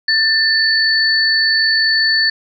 sine tone pair together, 1777 / 4478 Hz, A6 / C#8, +17 / +17 cents, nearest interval octave + major third, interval 1600 cents, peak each -14 dBFS, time 0.08-2.3 s, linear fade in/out 5 ms, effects none

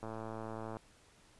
click train, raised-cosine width 1 ms, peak -29 dBFS, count 83, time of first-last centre 0.03-0.769 s, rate 111 Hz, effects pink hiss -64 dBFS RMS until 1.39 s + resampled to 24000 Hz

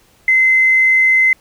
triangle tone with tanh clipping, 2059 Hz, C7, 28 cents flat, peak -8 dBFS, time 0.28-1.33 s, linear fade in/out 2 ms, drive 3 dB, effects pink hiss -52 dBFS RMS until 1.4 s

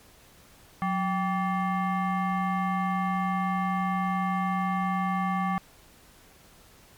sine tone with frequency modulation, 183.2 Hz, F#3, 17 cents flat, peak -24 dBFS, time 0.82-5.58 s, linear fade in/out 0 ms, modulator 967 Hz, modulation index 1.2, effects pink hiss -55 dBFS RMS until 6.97 s + MP3 96 kbps

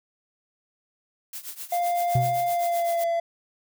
blue noise with tremolo, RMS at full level -34 dBFS, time 1.33-3.04 s, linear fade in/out 2 ms, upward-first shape triangle, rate 7.8 Hz, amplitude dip 90%
triangle tone with pitch glide, 698.5 to 676.3 Hz, F5 to E5, 0 to +44 cents, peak -20 dBFS, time 1.72-3.2 s, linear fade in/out 5 ms, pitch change -56 cents, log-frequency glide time 2.46-3.07 s
triangle tone with exponential decay, 126.3 Hz, B2, 39 cents sharp, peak -15 dBFS, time 2.15-2.55 s, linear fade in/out 5 ms, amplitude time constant 85 ms
effects none

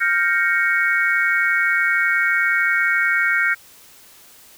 sine chord, G half-diminished seventh, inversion third, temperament equal, 1396.9 / 1568 / 1864.7 / 2217 Hz, F6 / G6 / Bb6 / Db7, 0 / 0 / 0 / 0 cents, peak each -21 dBFS, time 0-3.55 s, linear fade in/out 20 ms, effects white hiss -47 dBFS RMS until 4.57 s

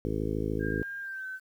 harmonic tone, 53.5 Hz, A1, 48 cents flat, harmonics 1 / 2 / 3 / 4 / 5 / 6 / 7 / 8 / 9, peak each -36 / -36 / -37 / -39 / -36 / -36 / -38 / -36 / -40 dBFS, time 0.05-0.83 s, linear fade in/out 0 ms
sine tone with pitch glide, 1606 to 1530.8 Hz, G6 to G6, +41 to -42 cents, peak -35 dBFS, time 0.59-1.4 s, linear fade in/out 50 ms, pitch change -83 cents, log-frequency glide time 1-1.26 s
effects 10-bit

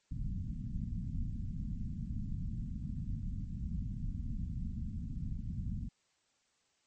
pink low-pass noise, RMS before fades -38 dBFS, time 0.11-5.89 s, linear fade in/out 10 ms, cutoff 230 Hz, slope 48 dB/octave, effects white hiss -75 dBFS RMS until 6.86 s + MP3 32 kbps

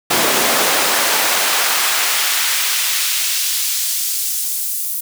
pink noise with high-pass filter sweep, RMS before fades -17 dBFS, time 0.1-5.01 s, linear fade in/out 10 ms, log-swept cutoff 300 to 11000 Hz, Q 0.71, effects none

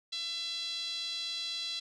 5% pulse tone with band-pass filter, 672 Hz, E5, 33 cents sharp, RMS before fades -37 dBFS, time 0.12-1.8 s, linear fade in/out 10 ms, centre 3800 Hz, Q 6.4, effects none

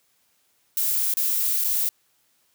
violet noise with dropouts, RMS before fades -23 dBFS, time 0.77-1.89 s, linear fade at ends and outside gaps 1 ms, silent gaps 1.139-1.17 / 1.64-1.645 s, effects white hiss -66 dBFS RMS until 2.54 s + high-pass 60 Hz 12 dB/octave

